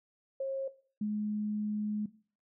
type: tone pair in turn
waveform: sine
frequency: 539 / 210.6 Hz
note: C#5 / G#3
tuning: -49 / +24 cents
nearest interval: octave + major third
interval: 1627 cents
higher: first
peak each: -31 / -30 dBFS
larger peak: second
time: 0.4-0.68 / 1.01-2.06 s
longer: second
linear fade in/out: 5 ms
effects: noise-tail reverb RT60 0.4 s tail -17 dB re dry